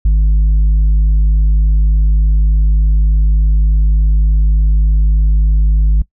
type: tone with tanh clipping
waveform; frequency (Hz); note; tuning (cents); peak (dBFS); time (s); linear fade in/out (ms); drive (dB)
sine; 51.7; G#1; -7; -8; 0.05-6.02; 5; 4
effects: noise-tail reverb RT60 0.1 s tail -20 dB re dry